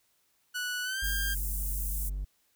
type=tone with pitch glide; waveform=sawtooth; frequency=1476 to 1600.3 Hz; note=F#6 to G6; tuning=-5 to +35 cents; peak=-28 dBFS; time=0.54-1.35 s; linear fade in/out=20 ms; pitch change=+140 cents; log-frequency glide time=0.83-1.03 s
type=tone; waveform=triangle; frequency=48.5 Hz; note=G1; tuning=18 cents flat; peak=-29 dBFS; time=1.02-2.25 s; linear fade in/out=10 ms
type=high-pass noise; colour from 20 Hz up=white; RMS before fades=-37 dBFS; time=1.03-2.1 s; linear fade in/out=20 ms; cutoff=8100 Hz; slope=24 dB/octave
effects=white hiss -71 dBFS RMS until 2.55 s